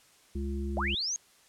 harmonic tone, 69.3 Hz, C#2, in tune, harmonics 1 / 3 / 5, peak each -32 / -37 / -39 dBFS, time 0.35-0.95 s, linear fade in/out 5 ms
sine linear sweep, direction up, 527 to 6645 Hz, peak -29 dBFS, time 0.77-1.16 s, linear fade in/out 0 ms
effects white hiss -61 dBFS RMS until 1.48 s + low-pass 10000 Hz 12 dB/octave

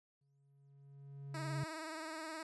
triangle tone with exponential growth, 139.6 Hz, C#3, 13 cents sharp, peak -33 dBFS, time 0.21-1.64 s, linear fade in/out 5 ms, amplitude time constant 310 ms
10% pulse tone with vibrato, 317.8 Hz, D#4, 37 cents sharp, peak -35 dBFS, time 1.34-2.43 s, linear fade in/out 5 ms, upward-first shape triangle, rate 19 Hz, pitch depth 60 cents each way
effects resampled to 24000 Hz

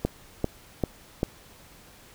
click train, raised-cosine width 2 ms, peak -10 dBFS, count 4, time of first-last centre 0.05-1.231 s, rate 2.54 Hz, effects pink hiss -52 dBFS RMS until 2.14 s

